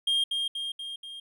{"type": "tone with echo", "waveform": "triangle", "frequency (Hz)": 3219, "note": "G7", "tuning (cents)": 45, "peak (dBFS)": -21, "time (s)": [0.07, 0.24], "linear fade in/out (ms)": 5, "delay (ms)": 240, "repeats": 4, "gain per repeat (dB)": -4, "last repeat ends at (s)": 1.2, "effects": []}